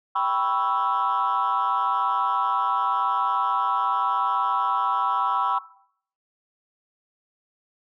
sine chord, C# half-diminished seventh, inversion second, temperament equal, 784 / 987.8 / 1108.7 / 1318.5 Hz, G5 / B5 / C#6 / E6, 0 / 0 / 0 / 0 cents, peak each -27 / -24 / -25 / -25 dBFS, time 0.15-5.59 s, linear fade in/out 10 ms, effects noise-tail reverb RT60 0.6 s tail -17 dB re dry + tanh soft clip ceiling -15 dBFS

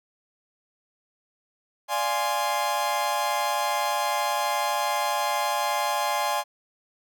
40% pulse chord, D half-diminished seventh, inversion none, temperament equal, 587.3 / 698.5 / 830.6 / 1046.5 Hz, D5 / F5 / Ab5 / C6, 0 / 0 / 0 / 0 cents, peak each -31 / -31 / -26 / -28 dBFS, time 1.88-6.44 s, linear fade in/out 50 ms, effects none

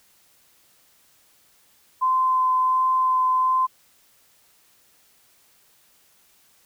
sine tone with vibrato, 1030 Hz, C6, 28 cents flat, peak -17 dBFS, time 2.01-3.67 s, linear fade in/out 20 ms, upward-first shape sine, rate 1.4 Hz, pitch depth 8 cents each way, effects white hiss -59 dBFS RMS until 6.65 s

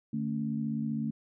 sine tone cluster, 150.5 / 222.7 / 278.6 Hz, D3 / A3 / C#4, +43 / +21 / +9 cents, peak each -36 / -31 / -38 dBFS, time 0.13-1.11 s, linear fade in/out 5 ms, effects none

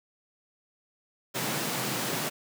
pink high-pass noise, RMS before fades -31 dBFS, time 1.34-2.3 s, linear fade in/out 20 ms, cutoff 120 Hz, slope 96 dB/octave, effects none

